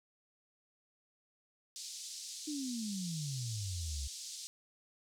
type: band-pass noise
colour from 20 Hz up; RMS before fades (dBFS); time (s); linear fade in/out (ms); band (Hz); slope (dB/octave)
pink; -46; 1.76-4.47; 0; 4300 to 8200; 24
type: exponential sweep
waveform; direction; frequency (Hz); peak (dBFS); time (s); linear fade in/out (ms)
sine; down; 310.1 to 65.41; -37; 2.47-4.08; 10
effects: none